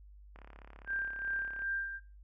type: click train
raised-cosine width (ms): 0.5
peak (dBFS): -37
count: 45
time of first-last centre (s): 0.36-1.621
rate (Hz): 34.9
type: tone with tremolo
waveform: sine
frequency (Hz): 1586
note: G6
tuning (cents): +20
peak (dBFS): -32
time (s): 0.86-2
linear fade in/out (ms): 50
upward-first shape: sine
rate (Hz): 2.6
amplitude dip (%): 60
effects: noise-tail reverb RT60 0.3 s tail -18 dB re dry + added 50 Hz sine -52 dBFS peak until 2.23 s